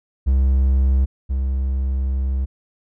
triangle tone pair in turn, 66.2 / 66.2 Hz, C2 / C2, +21 / +21 cents, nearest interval unison, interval 0 cents, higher neither, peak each -11 / -16 dBFS, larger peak first, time 0.26-1.06 / 1.29-2.46 s, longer second, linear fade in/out 20 ms, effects none

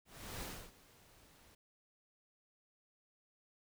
pink noise with ADSR envelope, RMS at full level -44 dBFS, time 0.05-1.55 s, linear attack 370 ms, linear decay 290 ms, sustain -20 dB, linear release 4 ms, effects none

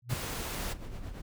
sine tone with exponential growth, 121.1 Hz, B2, 34 cents flat, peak -24 dBFS, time 0.02-0.14 s, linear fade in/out 5 ms, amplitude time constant 25 ms
pink noise, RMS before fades -37 dBFS, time 0.09-0.74 s, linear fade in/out 20 ms
brown noise with tremolo, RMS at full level -37 dBFS, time 0.59-1.22 s, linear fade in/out 10 ms, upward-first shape sine, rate 8.9 Hz, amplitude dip 55%
effects none

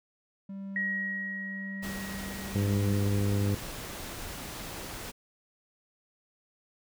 triangle tone with tremolo, 195.7 Hz, G3, 3 cents flat, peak -34 dBFS, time 0.49-2.96 s, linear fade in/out 5 ms, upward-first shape sine, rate 0.93 Hz, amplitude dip 35%
sine tone with exponential decay, 1898 Hz, A#6, 31 cents sharp, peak -27 dBFS, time 0.76-3.98 s, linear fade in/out 2 ms, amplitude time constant 700 ms
pink noise, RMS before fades -40 dBFS, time 1.82-5.12 s, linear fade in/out 20 ms
harmonic tone, 100.8 Hz, G2, 49 cents sharp, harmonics 1 / 2 / 3 / 4 / 5, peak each -26 / -32 / -36 / -38 / -40 dBFS, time 2.55-3.55 s, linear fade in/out 5 ms
effects none

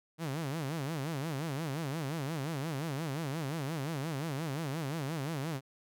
sawtooth tone with vibrato, 149 Hz, D3, 25 cents sharp, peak -30 dBFS, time 0.18-5.61 s, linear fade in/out 50 ms, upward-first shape sine, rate 5.7 Hz, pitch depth 210 cents each way, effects none

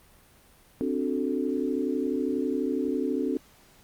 sine chord, D dominant seventh, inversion third, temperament equal, 261.6 / 293.7 / 370 / 440 Hz, C4 / D4 / F#4 / A4, 0 / 0 / 0 / 0 cents, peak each -29 / -30 / -32 / -32 dBFS, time 0.81-3.37 s, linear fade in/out 0 ms, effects pink hiss -57 dBFS RMS until 3.83 s + Opus 32 kbps

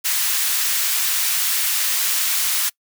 white high-pass noise, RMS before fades -20 dBFS, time 0.04-2.7 s, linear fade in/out 20 ms, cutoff 1400 Hz, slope 12 dB/octave, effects noise-tail reverb RT60 0.1 s tail -24 dB re dry

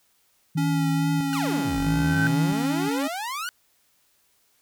sine tone with tremolo, 159.9 Hz, D#3, 48 cents sharp, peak -22 dBFS, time 0.55-2.89 s, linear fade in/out 10 ms, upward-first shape square, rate 0.76 Hz, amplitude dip 60%
square tone with vibrato, 278.4 Hz, C#4, 8 cents sharp, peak -25 dBFS, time 0.57-3.08 s, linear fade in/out 10 ms, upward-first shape triangle, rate 2.3 Hz, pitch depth 27 cents each way
sawtooth exponential two-way sweep, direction down then up, 1509 to 43.65 to 1509 Hz, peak -25 dBFS, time 1.33-3.49 s, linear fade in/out 0 ms, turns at 1.8 s
sine tone with exponential growth, 1533 Hz, G6, 39 cents flat, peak -20 dBFS, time 1.58-2.27 s, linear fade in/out 0 ms, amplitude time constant 150 ms
effects white hiss -65 dBFS RMS until 4.61 s

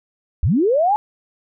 sine linear sweep, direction up, 52.9 to 870 Hz, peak -13 dBFS, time 0.43-0.96 s, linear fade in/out 0 ms, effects none

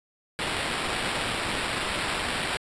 blue noise with sample-and-hold, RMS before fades -29 dBFS, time 0.39-2.57 s, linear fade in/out 0 ms, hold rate 6300 Hz, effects resampled to 22050 Hz

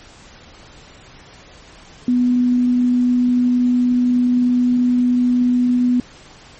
sine tone, 246.9 Hz, B3, in tune, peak -12 dBFS, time 2.08-6 s, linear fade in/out 2 ms, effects pink hiss -43 dBFS RMS until 6.59 s + MP3 32 kbps

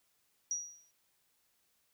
sine tone with exponential decay, 5770 Hz, F#8, 44 cents flat, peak -30 dBFS, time 0.51-0.91 s, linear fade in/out 1 ms, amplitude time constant 86 ms, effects white hiss -75 dBFS RMS until 1.93 s

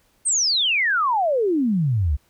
sine exponential sweep, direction down, 8870 to 65.41 Hz, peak -17 dBFS, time 0.25-2.17 s, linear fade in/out 20 ms, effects pink hiss -62 dBFS RMS until 2.29 s

